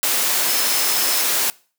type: tone in noise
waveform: sine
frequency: 5220 Hz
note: E8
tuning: 18 cents flat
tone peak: -27 dBFS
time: 0.48-1.21 s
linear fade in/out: 0 ms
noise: white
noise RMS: -19 dBFS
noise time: 0.03-1.5 s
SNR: -11 dB
effects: noise-tail reverb RT60 0.4 s tail -23 dB re dry + high-pass 300 Hz 12 dB/octave